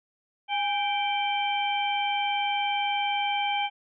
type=harmonic tone with a mistuned harmonic; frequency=780 Hz; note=G5; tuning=9 cents flat; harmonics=1 / 2 / 3 / 4; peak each=-26 / -40 / -31 / -32 dBFS; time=0.48-3.7 s; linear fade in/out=50 ms; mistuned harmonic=1; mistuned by=+81 cents; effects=none